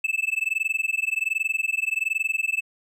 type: tone with amplitude modulation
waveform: triangle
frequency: 2624 Hz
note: E7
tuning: 9 cents flat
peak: -17 dBFS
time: 0.04-2.61 s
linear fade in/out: 5 ms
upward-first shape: sine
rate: 21.3 Hz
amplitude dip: 100%
effects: none